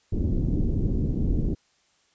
pink low-pass noise, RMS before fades -24 dBFS, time 0.12-1.55 s, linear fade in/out 10 ms, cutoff 330 Hz, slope 24 dB/octave, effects white hiss -65 dBFS RMS until 2.14 s + resampled to 16000 Hz

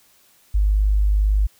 sine tone, 51 Hz, G#1, 31 cents flat, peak -14 dBFS, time 0.54-1.47 s, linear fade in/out 10 ms, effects white hiss -56 dBFS RMS until 1.59 s

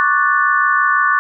sine chord, D major seventh, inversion third, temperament equal, 1108.7 / 1174.7 / 1480 / 1760 Hz, C#6 / D6 / F#6 / A6, 0 / 0 / 0 / 0 cents, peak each -17 / -17 / -16 / -18 dBFS, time 0-1.19 s, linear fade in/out 0 ms, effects none

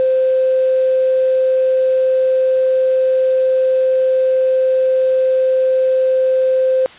triangle tone with tanh clipping, 520 Hz, C5, 11 cents flat, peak -11 dBFS, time 0-6.86 s, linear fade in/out 0 ms, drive 4 dB, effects white hiss -39 dBFS RMS until 6.98 s + resampled to 8000 Hz

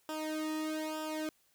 sawtooth tone with flanger, 311.1 Hz, D#4, in tune, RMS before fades -37 dBFS, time 0.09-1.29 s, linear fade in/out 0 ms, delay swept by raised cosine 0.47 to 1.36 ms, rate 1.1 Hz, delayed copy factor -0.95, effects white hiss -71 dBFS RMS until 1.54 s

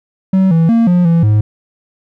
triangle tone with pitch steps, 189.9 / 164.2 / 230.2 / 177.4 / 167.3 / 106.2 Hz, F#3 / E3 / A#3 / F3 / E3 / G#2, +45 / -6 / -22 / +27 / +26 / +39 cents, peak -5 dBFS, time 0.33-1.41 s, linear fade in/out 5 ms, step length 180 ms, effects none

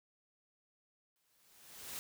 white noise with exponential growth, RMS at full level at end -42 dBFS, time 1.16-1.99 s, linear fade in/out 0 ms, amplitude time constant 180 ms, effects none

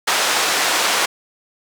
pink band-pass noise, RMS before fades -18 dBFS, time 0.07-1.06 s, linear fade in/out 10 ms, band 690 to 8400 Hz, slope 12 dB/octave, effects none

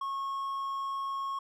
triangle tone, 1093 Hz, C#6, 25 cents flat, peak -30 dBFS, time 0.01-1.39 s, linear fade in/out 5 ms, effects none

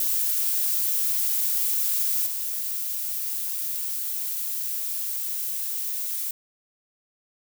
violet noise with level steps, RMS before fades -24 / -29 dBFS, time 0-6.31 s, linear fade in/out 2 ms, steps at 2.26 s, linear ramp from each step 10 ms, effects none

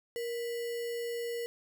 sine tone with sample-and-hold, 470.3 Hz, A#4, 15 cents sharp, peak -33 dBFS, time 0.16-1.46 s, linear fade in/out 0 ms, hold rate 2450 Hz, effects none

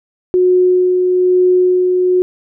sine tone with tremolo, 364.4 Hz, F#4, 26 cents flat, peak -7 dBFS, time 0.34-2.22 s, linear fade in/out 0 ms, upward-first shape sine, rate 1.1 Hz, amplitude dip 30%, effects none

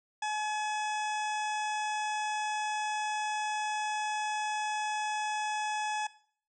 harmonic tone, 850 Hz, G#5, 40 cents sharp, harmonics 1 / 2 / 3 / 4 / 6 / 7 / 8 / 9 / 10, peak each -32 / -38 / -42 / -44 / -48 / -49 / -50 / -51 / -52 dBFS, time 0.22-6.07 s, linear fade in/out 5 ms, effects noise-tail reverb RT60 0.5 s tail -17 dB re dry

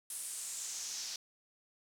pink noise with band-pass filter sweep, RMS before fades -42 dBFS, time 0.1-1.16 s, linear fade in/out 2 ms, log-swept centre 10000 to 5200 Hz, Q 3.1, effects none

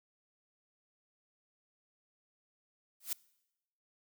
blue noise with exponential growth, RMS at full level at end -30 dBFS, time 3-3.13 s, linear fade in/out 5 ms, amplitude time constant 28 ms, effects noise-tail reverb RT60 0.9 s tail -23 dB re dry

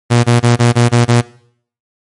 sawtooth tone bursts, 119.6 Hz, A#2, 45 cents sharp, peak -3 dBFS, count 7, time 0.1-1.218 s, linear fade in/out 20 ms, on 140 ms, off 23 ms, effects noise-tail reverb RT60 0.6 s tail -20 dB re dry + MP3 48 kbps

